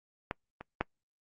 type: clicks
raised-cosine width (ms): 0.5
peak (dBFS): -18 / -27 / -13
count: 3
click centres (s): 0.311 / 0.61 / 0.81
effects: noise-tail reverb RT60 0.1 s tail -24 dB re dry + Opus 48 kbps